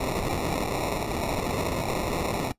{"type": "noise with sample-and-hold", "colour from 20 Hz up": "white", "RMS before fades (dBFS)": -28, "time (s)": [0, 2.52], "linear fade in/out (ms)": 5, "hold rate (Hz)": 1575, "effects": ["noise-tail reverb RT60 0.1 s tail -18 dB re dry", "resampled to 32000 Hz"]}